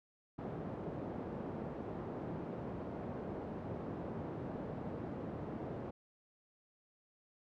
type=band-pass noise; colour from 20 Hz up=pink; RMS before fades=-43 dBFS; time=0.38-5.91 s; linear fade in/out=10 ms; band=130 to 640 Hz; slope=12 dB/octave; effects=none